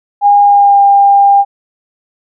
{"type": "tone with pitch glide", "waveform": "sine", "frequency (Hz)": [814, 800], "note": ["G#5", "G5"], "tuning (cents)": [-35, 35], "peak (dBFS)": -3, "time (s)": [0.21, 1.45], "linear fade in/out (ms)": 50, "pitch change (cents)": -30, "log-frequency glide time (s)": [0.42, 0.82], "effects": []}